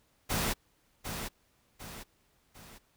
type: noise with echo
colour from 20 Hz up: pink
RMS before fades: -31 dBFS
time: 0.29-0.54 s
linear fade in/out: 20 ms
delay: 750 ms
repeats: 3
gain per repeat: -7 dB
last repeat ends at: 2.79 s
effects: pink hiss -70 dBFS RMS until 2.96 s